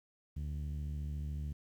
sawtooth tone with low-pass filter, 73.8 Hz, D2, 9 cents sharp, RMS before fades -39 dBFS, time 0.36-1.53 s, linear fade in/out 10 ms, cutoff 150 Hz, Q 1.2, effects 11-bit

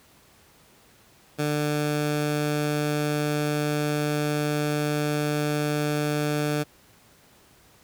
15% pulse tone, 148.8 Hz, D3, 23 cents sharp, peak -17 dBFS, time 1.38-6.64 s, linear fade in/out 20 ms, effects pink hiss -56 dBFS RMS until 7.83 s + high-pass 60 Hz 12 dB/octave

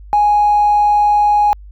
triangle tone with tanh clipping, 830.6 Hz, G#5, in tune, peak -8 dBFS, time 0.13-1.53 s, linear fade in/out 0 ms, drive 1 dB, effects added 50 Hz sine -33 dBFS peak until 1.71 s

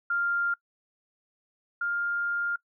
sine tone pair in turn, 1397 / 1403.8 Hz, F6 / F6, 0 / +9 cents, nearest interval unison, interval 9 cents, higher second, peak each -24 / -26 dBFS, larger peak first, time 0.1-0.54 / 1.81-2.56 s, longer second, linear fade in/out 5 ms, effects noise-tail reverb RT60 0.1 s tail -23 dB re dry

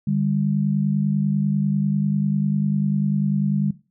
sine tone pair together, 149.68 / 199.8 Hz, D3 / G3, +33 / +33 cents, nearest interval perfect fourth, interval 500 cents, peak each -21 dBFS, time 0.07-3.71 s, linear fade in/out 5 ms, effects noise-tail reverb RT60 0.3 s tail -17 dB re dry

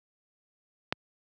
click, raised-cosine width 0.3 ms, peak -10 dBFS, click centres 0.925 s, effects high-pass 100 Hz 12 dB/octave

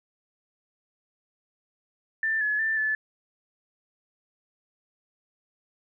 sine tone with pitch steps, 1778 / 1704 / 1776 / 1737 Hz, A6 / G#6 / A6 / A6, +18 / +44 / +16 / -23 cents, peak -23 dBFS, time 2.23-2.95 s, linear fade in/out 2 ms, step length 180 ms, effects none

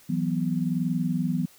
sine chord, E suspended second, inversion none, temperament just, 164.81 / 185.42 / 247.2 Hz, E3 / F#3 / B3, 0 / +4 / +2 cents, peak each -27 / -28 / -28 dBFS, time 0.09-1.46 s, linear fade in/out 10 ms, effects white hiss -55 dBFS RMS until 1.58 s

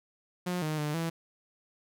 sawtooth tone with pitch steps, 179.1 / 154.5 / 149.7 / 165.3 Hz, F3 / D#3 / D3 / E3, +44 / -12 / +33 / +5 cents, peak -26 dBFS, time 0.46-1.1 s, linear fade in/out 10 ms, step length 160 ms, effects none

